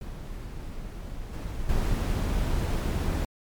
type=noise with level steps; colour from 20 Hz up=brown; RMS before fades=-37 / -33 / -25 dBFS; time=0.01-3.25 s; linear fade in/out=2 ms; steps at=1.33 / 1.69 s; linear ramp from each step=2 ms; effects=MP3 96 kbps

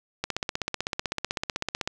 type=click train; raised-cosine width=0.2 ms; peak=-10 dBFS; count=27; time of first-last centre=0.24-1.875 s; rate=15.9 Hz; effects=none

